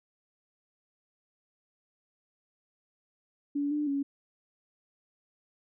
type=tone with pitch steps; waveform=sine; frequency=286.4 / 296.9 / 279.6 Hz; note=D4 / D4 / C#4; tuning=-43 / +19 / +15 cents; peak=-27 dBFS; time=3.55-4.03 s; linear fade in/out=10 ms; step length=160 ms; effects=none